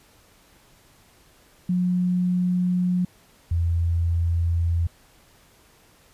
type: tone pair in turn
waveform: sine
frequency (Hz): 180 / 84.51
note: F#3 / E2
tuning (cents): -47 / +44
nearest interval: octave + minor second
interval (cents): 1309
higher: first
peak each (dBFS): -19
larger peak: neither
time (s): 1.69-3.05 / 3.51-4.87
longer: neither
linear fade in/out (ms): 5
effects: pink hiss -56 dBFS RMS until 6.13 s + resampled to 32000 Hz